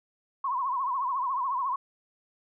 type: tone with vibrato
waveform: sine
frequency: 1040 Hz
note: C6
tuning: 11 cents flat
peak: -26 dBFS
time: 0.44-1.76 s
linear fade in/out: 5 ms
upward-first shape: triangle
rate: 14 Hz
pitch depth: 150 cents each way
effects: none